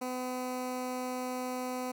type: tone with notch filter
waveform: 15% pulse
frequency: 252.9 Hz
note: B3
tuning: 41 cents sharp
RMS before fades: -36 dBFS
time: 0.01-1.92 s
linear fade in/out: 10 ms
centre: 3300 Hz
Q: 1.5
effects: none